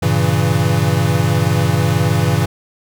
square chord, G diminished seventh, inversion none, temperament equal, 98 / 116.54 / 138.59 / 164.81 Hz, G2 / Bb2 / Db3 / Fb3, 0 / 0 / 0 / 0 cents, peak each -19 dBFS, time 0.02-2.46 s, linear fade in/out 10 ms, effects none

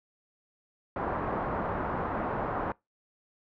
white low-pass noise, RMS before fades -32 dBFS, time 0.96-2.72 s, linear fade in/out 2 ms, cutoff 1200 Hz, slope 24 dB/octave, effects noise-tail reverb RT60 0.2 s tail -24 dB re dry

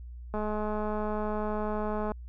click train, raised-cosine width 1 ms, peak -20 dBFS, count 378, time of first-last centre 0.34-2.118 s, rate 212 Hz, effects added 60 Hz sine -40 dBFS peak until 2.28 s

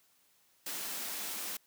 white high-pass noise, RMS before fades -39 dBFS, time 0.66-1.57 s, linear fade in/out 5 ms, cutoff 170 Hz, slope 48 dB/octave, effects white hiss -69 dBFS RMS until 1.66 s + high-pass 80 Hz 12 dB/octave

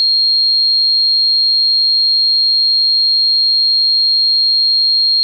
sine tone, 4237 Hz, C8, 21 cents sharp, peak -9 dBFS, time 0-5.23 s, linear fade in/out 0 ms, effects none

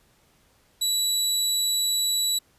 25% pulse tone, 3928 Hz, B7, 10 cents flat, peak -18 dBFS, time 0.81-2.39 s, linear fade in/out 10 ms, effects pink hiss -62 dBFS RMS until 2.58 s + resampled to 32000 Hz

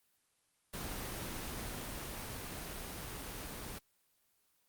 pink noise with level ramp, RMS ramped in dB -41 to -44 dBFS, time 0.73-3.79 s, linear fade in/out 10 ms, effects white hiss -75 dBFS RMS until 4.68 s + Opus 24 kbps

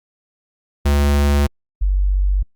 square / sine tone pair in turn, 71.6 / 47.79 Hz, D2 / G1, -43 / -43 cents, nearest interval perfect fifth, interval 700 cents, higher first, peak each -13 dBFS, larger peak neither, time 0.85-1.47 / 1.81-2.43 s, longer neither, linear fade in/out 10 ms, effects Opus 48 kbps

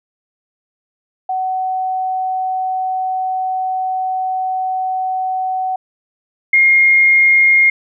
sine tone pair in turn, 750 / 2134 Hz, F#5 / C7, +23 / +34 cents, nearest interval octave + tritone, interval 1811 cents, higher second, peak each -16 / -7 dBFS, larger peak second, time 1.29-5.76 / 6.53-7.7 s, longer first, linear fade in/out 5 ms, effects none

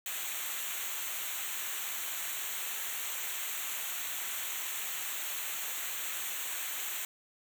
white noise with comb filter, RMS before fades -37 dBFS, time 0.06-7.05 s, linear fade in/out 2 ms, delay 0.2 ms, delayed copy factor -0.9, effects none

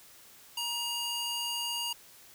square tone with high-pass filter, 947 Hz, A#5, 27 cents sharp, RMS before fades -34 dBFS, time 0.57-1.93 s, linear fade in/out 5 ms, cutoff 2200 Hz, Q 1.1, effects white hiss -55 dBFS RMS until 2.34 s

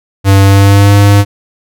square tone with pitch glide, 98 to 101.16 Hz, G2 to G#2, 0 to -45 cents, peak -3 dBFS, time 0.24-1.25 s, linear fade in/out 50 ms, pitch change +55 cents, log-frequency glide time 0.43-0.94 s, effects none

